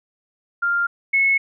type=tone pair in turn; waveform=sine; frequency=1396.9 / 2191 Hz; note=F6 / C#7; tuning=0 / -21 cents; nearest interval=minor sixth; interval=779 cents; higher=second; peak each=-17 / -14 dBFS; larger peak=second; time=0.62-0.87 / 1.13-1.38 s; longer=neither; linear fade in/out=10 ms; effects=none